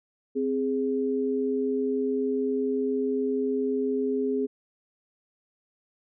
sine tone pair together, 261.6 / 414.3 Hz, C4 / G#4, 0 / -4 cents, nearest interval minor sixth, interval 796 cents, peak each -27 / -26 dBFS, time 0.35-4.47 s, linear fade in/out 20 ms, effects none

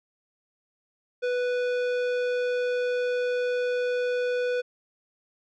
sine tone with tanh clipping, 493.9 Hz, B4, in tune, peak -26 dBFS, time 1.22-4.62 s, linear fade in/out 20 ms, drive 15 dB, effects none

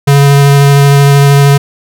square tone with vibrato, 140.9 Hz, C#3, 29 cents sharp, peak -3 dBFS, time 0.07-1.58 s, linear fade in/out 10 ms, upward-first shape triangle, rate 13 Hz, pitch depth 12 cents each way, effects none

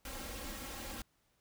pink noise with comb filter, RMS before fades -44 dBFS, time 0.05-1.02 s, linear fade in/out 2 ms, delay 3.7 ms, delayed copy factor +0.8, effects pink hiss -75 dBFS RMS until 1.4 s

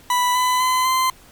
40% pulse tone with pitch steps, 987.8 / 1003.3 / 1019.1 / 1035.1 Hz, B5 / B5 / C6 / C6, 0 / +27 / -46 / -19 cents, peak -15 dBFS, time 0.1-1.1 s, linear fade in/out 2 ms, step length 250 ms, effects pink hiss -48 dBFS RMS until 1.31 s + MP3 96 kbps

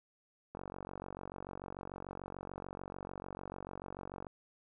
click train, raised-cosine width 1 ms, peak -29 dBFS, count 175, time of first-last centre 0.55-4.268 s, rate 46.8 Hz, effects none

